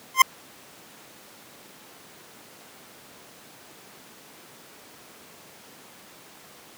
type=tone with exponential growth; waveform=25% pulse; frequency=1046.5 Hz; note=C6; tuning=in tune; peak=-3 dBFS; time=0.14-0.22 s; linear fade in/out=5 ms; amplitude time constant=17 ms; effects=pink hiss -48 dBFS RMS until 6.77 s + high-pass 200 Hz 12 dB/octave